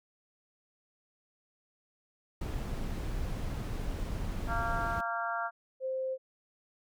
brown noise, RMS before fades -35 dBFS, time 2.41-5.01 s, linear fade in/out 5 ms
harmonic tone, 230.3 Hz, A#3, 21 cents flat, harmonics 3 / 4 / 5 / 6 / 7, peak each -36 / -39 / -40 / -35 / -42 dBFS, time 4.47-5.51 s, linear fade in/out 50 ms
sine tone, 523.3 Hz, C5, in tune, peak -31 dBFS, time 5.8-6.18 s, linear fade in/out 50 ms
effects none

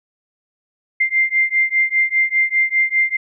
sine beating tone pair, 2093 / 2098 Hz, C7 / C7, 0 / +4 cents, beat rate 5 Hz, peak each -17 dBFS, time 1-3.17 s, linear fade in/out 10 ms, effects none

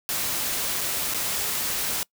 white noise with dropouts, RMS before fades -27 dBFS, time 0.09-2.03 s, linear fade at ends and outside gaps 0 ms, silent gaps 0.809-0.813 / 1.138-1.145 s, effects noise-tail reverb RT60 0.1 s tail -24 dB re dry

